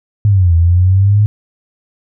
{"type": "exponential two-way sweep", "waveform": "sine", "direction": "down then up", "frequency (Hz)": [106.7, 82.41, 106.7], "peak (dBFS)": -6, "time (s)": [0.25, 1.26], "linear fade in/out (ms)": 0, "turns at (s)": 0.55, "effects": []}